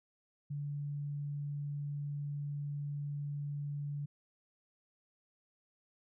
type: tone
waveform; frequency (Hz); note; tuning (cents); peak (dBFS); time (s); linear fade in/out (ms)
sine; 144.5; D3; -28; -36; 0.5-4.06; 10
effects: none